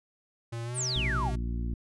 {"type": "tone with pitch glide", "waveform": "square", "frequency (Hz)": [116.54, 127.09], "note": ["A#2", "C3"], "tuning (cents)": [0, -50], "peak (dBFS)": -34, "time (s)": [0.52, 1.36], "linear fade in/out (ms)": 10, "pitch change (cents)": 150, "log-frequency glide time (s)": [0.64, 0.79]}
{"type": "exponential sweep", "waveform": "sine", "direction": "down", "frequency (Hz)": [10000, 648], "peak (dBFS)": -29, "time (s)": [0.74, 1.32], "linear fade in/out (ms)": 50}
{"type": "harmonic tone", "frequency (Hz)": 58.27, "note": "A#1", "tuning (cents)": 0, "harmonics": [1, 2, 3, 4, 5, 6], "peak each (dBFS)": [-30, -38, -42, -40, -46, -49], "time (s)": [0.96, 1.74], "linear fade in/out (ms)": 0}
{"effects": ["resampled to 24000 Hz"]}